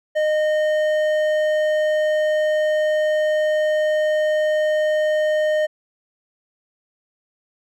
sine tone with hard clipping, 614 Hz, D#5, 23 cents flat, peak -18 dBFS, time 0.15-5.67 s, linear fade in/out 20 ms, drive 8 dB, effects none

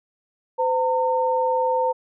sine tone pair together, 511 / 910.5 Hz, C5 / A#5, -41 / -41 cents, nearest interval minor seventh, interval 1000 cents, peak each -21 / -21 dBFS, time 0.58-1.93 s, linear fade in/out 20 ms, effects none

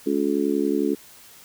harmonic tone, 71 Hz, C#2, 42 cents sharp, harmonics 3 / 4 / 5 / 6, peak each -28 / -23 / -25 / -26 dBFS, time 0.06-0.95 s, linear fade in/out 10 ms, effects white hiss -48 dBFS RMS until 1.44 s

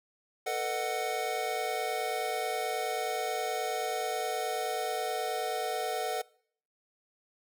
square chord, B dominant seventh, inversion third, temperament just, 444.5 / 493.9 / 617.4 / 740.8 Hz, A4 / B4 / D#5 / F#5, +18 / 0 / -14 / +2 cents, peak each -37 / -39 / -39 / -34 dBFS, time 0.46-6.22 s, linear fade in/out 10 ms, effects noise-tail reverb RT60 0.6 s tail -24 dB re dry

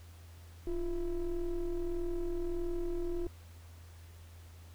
triangle ring-modulated tone, 163.2 Hz, E3, 17 cents flat, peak -27 dBFS, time 0.67-3.27 s, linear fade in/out 2 ms, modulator 184 Hz, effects added 84 Hz sine -50 dBFS peak until 4.74 s + pink hiss -61 dBFS RMS until 4.74 s

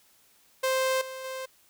sawtooth tone with level steps, 523.3 Hz, C5, in tune, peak -20 / -33 / -30 dBFS, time 0.63-1.46 s, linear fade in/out 10 ms, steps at 1.01 / 1.24 s, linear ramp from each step 5 ms, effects white hiss -62 dBFS RMS until 1.69 s

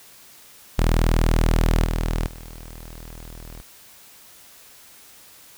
sawtooth tone with level steps, 40.24 Hz, E1, 41 cents flat, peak -12 / -17 / -33 dBFS, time 0.78-3.62 s, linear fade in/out 10 ms, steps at 1.84 / 2.26 s, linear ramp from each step 5 ms, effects white hiss -48 dBFS RMS until 5.57 s

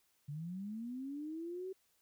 sine linear sweep, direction up, 139.4 to 384.3 Hz, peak -40 dBFS, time 0.28-1.73 s, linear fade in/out 10 ms, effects white hiss -75 dBFS RMS until 2.01 s

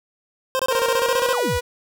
25% pulse tone bursts, 523.3 Hz, C5, in tune, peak -15 dBFS, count 12, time 0.55-1.33 s, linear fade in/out 0 ms, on 43 ms, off 24 ms
sawtooth tone with pitch glide, 466.2 to 488.2 Hz, A#4 to B4, 0 to -20 cents, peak -17 dBFS, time 0.7-1.61 s, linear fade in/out 20 ms, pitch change +80 cents, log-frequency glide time 0.92-1.35 s
sine exponential sweep, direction down, 1700 to 54.7 Hz, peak -23 dBFS, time 1.32-1.59 s, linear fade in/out 20 ms
effects none

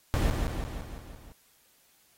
brown noise with echo, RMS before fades -25 dBFS, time 0.14-0.3 s, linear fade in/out 0 ms, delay 170 ms, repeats 6, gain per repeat -4 dB, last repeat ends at 1.32 s, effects white hiss -64 dBFS RMS until 2.17 s + AAC 48 kbps

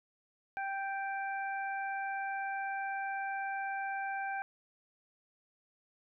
harmonic tone, 784 Hz, G5, in tune, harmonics 1 / 2 / 3, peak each -36 / -39 / -46 dBFS, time 0.57-4.42 s, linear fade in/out 0 ms, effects none

